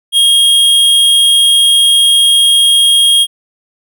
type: tone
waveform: square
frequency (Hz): 3255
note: G#7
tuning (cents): -36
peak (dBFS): -6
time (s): 0.12-3.27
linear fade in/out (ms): 50
effects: none